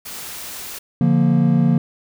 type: noise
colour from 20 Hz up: white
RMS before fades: -32 dBFS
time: 0.05-0.79 s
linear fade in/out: 10 ms
type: chord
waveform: triangle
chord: Bb major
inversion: first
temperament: just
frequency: 145.68 / 174.81 / 233.1 Hz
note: D3 / F3 / Bb3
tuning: -14 / +2 / 0 cents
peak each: -15 dBFS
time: 1.01-1.78 s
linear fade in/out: 2 ms
effects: none